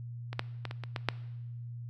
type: clicks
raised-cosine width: 0.3 ms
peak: -23 / -14 / -20 / -23 / -24 / -17 / -10 dBFS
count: 7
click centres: 0.33 / 0.394 / 0.653 / 0.711 / 0.837 / 0.962 / 1.087 s
effects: noise-tail reverb RT60 1.0 s tail -19 dB re dry + added 119 Hz sine -39 dBFS peak until 1.89 s